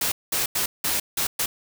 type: noise bursts at uneven times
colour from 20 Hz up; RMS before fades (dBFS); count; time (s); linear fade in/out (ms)
white; -24; 6; 0.01-0.12 / 0.32-0.46 / 0.55-0.66 / 0.84-1 / 1.17-1.27 / 1.39-1.46; 5
effects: none